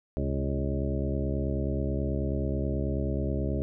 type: harmonic tone with a mistuned harmonic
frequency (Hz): 69.3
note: C#2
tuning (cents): 0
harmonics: 1 / 2 / 3 / 4 / 5 / 6 / 8 / 9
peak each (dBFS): -30 / -33 / -35 / -36 / -37 / -38 / -39 / -40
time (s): 0.17-3.62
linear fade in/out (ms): 0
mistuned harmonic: 2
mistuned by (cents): -77
effects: none